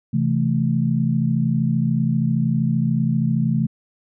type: chord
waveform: sine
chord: A minor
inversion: first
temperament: just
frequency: 132 / 165 / 220 Hz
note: C3 / E3 / A3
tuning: +16 / +2 / 0 cents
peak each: -21 dBFS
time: 0.13-3.67 s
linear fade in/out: 10 ms
effects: none